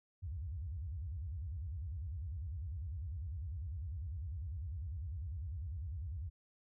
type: tone with vibrato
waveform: sine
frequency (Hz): 77.78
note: D#2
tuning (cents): 0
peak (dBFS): -39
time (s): 0.22-6.3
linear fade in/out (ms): 20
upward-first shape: square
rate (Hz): 10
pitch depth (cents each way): 280
effects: none